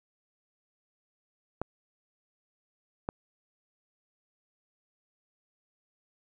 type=clicks; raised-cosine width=1 ms; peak=-17 dBFS; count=2; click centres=1.616 / 3.089 s; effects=none